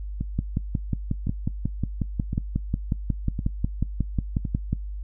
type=two click trains; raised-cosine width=5 ms; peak=-11 / -15 dBFS; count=25 / 5; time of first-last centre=0.39-4.73 / 0.21-4.452 s; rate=5.53 / 0.943 Hz; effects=noise-tail reverb RT60 0.1 s tail -21 dB re dry + added 50 Hz sine -30 dBFS peak until 5.03 s